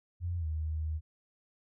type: tone with pitch glide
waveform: sine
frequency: 87.31 to 78.23 Hz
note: F2 to D#2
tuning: 0 to +10 cents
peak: -31 dBFS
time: 0.2-1.01 s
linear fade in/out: 50 ms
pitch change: -190 cents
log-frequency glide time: 0.38-0.46 s
effects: none